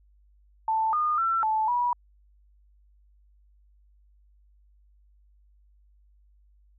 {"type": "tone with pitch steps", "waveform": "sine", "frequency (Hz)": [884, 1221, 1345, 872, 971], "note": ["A5", "D#6", "E6", "A5", "B5"], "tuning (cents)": [8, -33, 34, -16, -30], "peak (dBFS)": -22, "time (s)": [0.68, 1.93], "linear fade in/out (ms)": 2, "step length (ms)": 250, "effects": ["added 50 Hz sine -57 dBFS peak until 6.78 s"]}